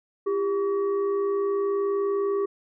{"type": "tone with frequency modulation", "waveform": "sine", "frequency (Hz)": 399.4, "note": "G4", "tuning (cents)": 32, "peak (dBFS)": -22, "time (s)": [0.26, 2.46], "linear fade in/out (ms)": 10, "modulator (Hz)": 739, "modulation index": 0.49, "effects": []}